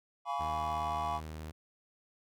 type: chord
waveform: triangle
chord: C# dominant seventh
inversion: first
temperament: equal with one note detuned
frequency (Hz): 698.5 / 830.6 / 987.8 / 1134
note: E#5 / G#5 / B5 / C#6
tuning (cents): 0 / 0 / 0 / +39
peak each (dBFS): -36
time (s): 0.25-1.21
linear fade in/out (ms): 50
type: tone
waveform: sawtooth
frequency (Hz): 78.2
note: D#2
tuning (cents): +9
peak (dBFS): -37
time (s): 0.39-1.52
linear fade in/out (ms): 20
effects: none